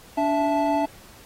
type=tone cluster; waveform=triangle; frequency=289.3 / 662 / 874 Hz; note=D4 / E5 / A5; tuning=-26 / +7 / -12 cents; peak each=-22 dBFS; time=0.17-0.86 s; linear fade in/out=10 ms; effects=pink hiss -49 dBFS RMS until 1.25 s + AAC 48 kbps